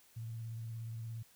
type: tone with vibrato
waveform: sine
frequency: 113.8 Hz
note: A#2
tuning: 41 cents flat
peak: -40 dBFS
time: 0.16-1.23 s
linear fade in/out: 10 ms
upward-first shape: sine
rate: 17 Hz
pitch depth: 33 cents each way
effects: white hiss -65 dBFS RMS until 1.35 s